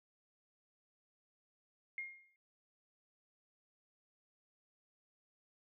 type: tone with exponential decay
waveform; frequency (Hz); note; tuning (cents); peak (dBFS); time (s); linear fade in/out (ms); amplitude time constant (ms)
sine; 2132; C7; +32; -37; 1.98-2.36; 1; 82
effects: none